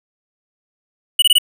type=tone bursts; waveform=square; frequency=2942 Hz; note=F#7; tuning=11 cents flat; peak=-9 dBFS; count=4; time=1.19-1.384 s; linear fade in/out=5 ms; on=32 ms; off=22 ms; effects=none